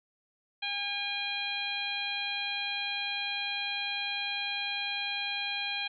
harmonic tone, 810 Hz, G#5, 43 cents flat, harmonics 1 / 2 / 3 / 4 / 5, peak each -41 / -41 / -35 / -36 / -39 dBFS, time 0.62-5.88 s, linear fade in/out 10 ms, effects none

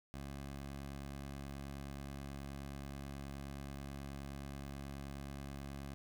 15% pulse tone, 69.4 Hz, C#2, 3 cents sharp, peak -38 dBFS, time 0.14-5.94 s, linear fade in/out 0 ms, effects none

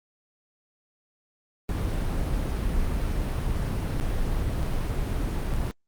brown noise with dropouts, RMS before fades -26 dBFS, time 1.69-5.71 s, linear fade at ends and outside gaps 0 ms, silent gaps 3.999-4.01 / 4.625-4.629 / 5.538-5.544 s, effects Opus 32 kbps

